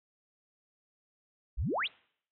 sine exponential sweep, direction up, 41.41 to 4186 Hz, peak -29 dBFS, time 1.57-1.88 s, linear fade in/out 20 ms, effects noise-tail reverb RT60 0.6 s tail -25 dB re dry

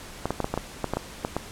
clicks, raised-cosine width 1 ms, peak -11 dBFS, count 11, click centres 0.256 / 0.306 / 0.403 / 0.444 / 0.54 / 0.576 / 0.843 / 0.936 / 0.97 / 1.249 / 1.366 s, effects pink hiss -42 dBFS RMS until 1.51 s + low-pass 11000 Hz 12 dB/octave

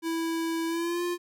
square tone with pitch glide, 329.1 to 350.7 Hz, E4 to F4, -3 to +7 cents, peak -28 dBFS, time 0.02-1.18 s, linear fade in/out 50 ms, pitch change +110 cents, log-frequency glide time 0.67-1.03 s, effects none

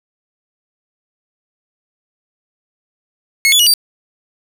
sawtooth tone with pitch steps, 2182 / 3434 / 2906 / 4673 Hz, C#7 / A7 / F#7 / D8, -28 / -43 / -32 / -9 cents, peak -5 dBFS, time 3.45-3.738 s, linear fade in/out 0 ms, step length 72 ms, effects none

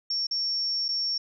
sine tone with dropouts, 5480 Hz, F8, 34 cents flat, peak -25 dBFS, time 0.1-1.18 s, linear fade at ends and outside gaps 5 ms, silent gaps 0.269-0.31 / 0.883-0.887 s, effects none

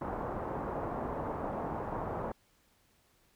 white low-pass noise, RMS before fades -37 dBFS, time 0.01-2.32 s, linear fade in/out 5 ms, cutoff 1000 Hz, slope 24 dB/octave, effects pink hiss -69 dBFS RMS until 3.35 s

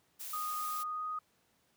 blue noise, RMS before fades -43 dBFS, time 0.19-0.84 s, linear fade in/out 20 ms
sine tone with pitch glide, 1236 to 1246 Hz, D#6 to D#6, -12 to +2 cents, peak -35 dBFS, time 0.33-1.19 s, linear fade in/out 5 ms, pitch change +14 cents, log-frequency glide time 0.86-1.03 s
effects pink hiss -72 dBFS RMS until 1.76 s + high-pass 100 Hz 12 dB/octave

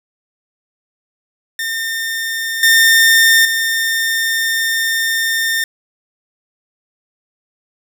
sawtooth tone with level steps, 1813 Hz, A#6, 49 cents flat, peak -15 / -4 / -11 dBFS, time 1.59-5.64 s, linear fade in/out 2 ms, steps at 2.63 / 3.45 s, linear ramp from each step 2 ms, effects none

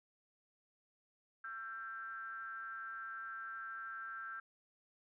triangle ring-modulated tone, 116.54 Hz, A#2, in tune, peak -38 dBFS, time 1.44-4.4 s, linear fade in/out 5 ms, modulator 1460 Hz, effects none

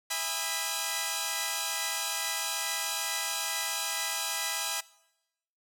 5% pulse chord, E major seventh, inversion none, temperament equal with one note detuned, 659.3 / 814 / 987.8 / 1244.5 Hz, E5 / G#5 / B5 / D#6, 0 / -35 / 0 / 0 cents, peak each -26 / -22 / -23 / -27 dBFS, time 0.1-4.81 s, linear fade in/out 10 ms, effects noise-tail reverb RT60 0.9 s tail -21 dB re dry

